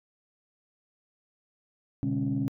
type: tone cluster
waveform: sine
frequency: 122.4 / 142.9 / 202.6 / 274.3 Hz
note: B2 / D3 / G#3 / C#4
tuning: -15 / -47 / -43 / -18 cents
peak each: -31 / -32 / -33 / -28 dBFS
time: 2.03-2.48 s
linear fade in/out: 0 ms
effects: tanh soft clip ceiling -19 dBFS